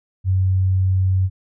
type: tone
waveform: sine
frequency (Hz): 94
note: F#2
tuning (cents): +28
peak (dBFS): -14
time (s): 0.24-1.3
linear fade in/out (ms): 50
effects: none